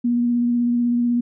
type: tone with vibrato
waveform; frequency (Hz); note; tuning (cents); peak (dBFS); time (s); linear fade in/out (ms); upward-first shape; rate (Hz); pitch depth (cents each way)
sine; 240; B3; -49; -16; 0.04-1.21; 10; sine; 16; 16
effects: none